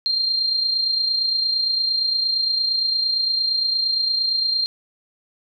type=tone with amplitude modulation; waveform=sine; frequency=4186 Hz; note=C8; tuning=in tune; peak=-16 dBFS; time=0.06-4.66 s; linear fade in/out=0 ms; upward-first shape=sine; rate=28.7 Hz; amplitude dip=45%; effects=none